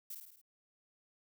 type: noise with echo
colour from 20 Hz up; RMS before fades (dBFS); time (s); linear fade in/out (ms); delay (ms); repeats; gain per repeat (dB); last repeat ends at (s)
violet; -44; 0.1-0.15; 5; 53; 5; -4; 0.415
effects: none